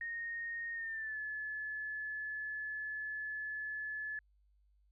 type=tone with pitch glide; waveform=sine; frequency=1855 to 1720.8 Hz; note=A#6 to A6; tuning=-9 to -39 cents; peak=-38 dBFS; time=0.01-4.19 s; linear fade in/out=2 ms; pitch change=-130 cents; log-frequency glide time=0.73-1.19 s; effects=added 50 Hz sine -67 dBFS peak until 4.91 s